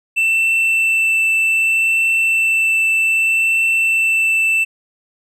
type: tone with vibrato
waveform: triangle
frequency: 2667 Hz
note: E7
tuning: 20 cents sharp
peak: -11 dBFS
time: 0.16-4.65 s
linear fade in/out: 20 ms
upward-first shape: triangle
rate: 0.64 Hz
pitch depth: 8 cents each way
effects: none